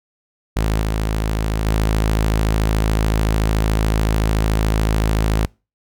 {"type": "tone with level steps", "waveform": "sawtooth", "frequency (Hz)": 53.7, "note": "A1", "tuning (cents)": -41, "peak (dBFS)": [-12, -14, -11], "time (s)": [0.56, 5.46], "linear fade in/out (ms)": 10, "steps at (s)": [0.81, 1.66], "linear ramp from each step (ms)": 10, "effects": ["noise-tail reverb RT60 0.3 s tail -26 dB re dry"]}